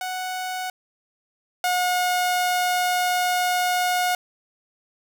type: tone pair in turn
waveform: sawtooth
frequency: 740 / 722.7 Hz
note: F#5 / F#5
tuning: 0 / -41 cents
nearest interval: unison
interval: 41 cents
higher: first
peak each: -23 / -16 dBFS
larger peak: second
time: 0.01-0.7 / 1.64-4.15 s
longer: second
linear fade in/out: 2 ms
effects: none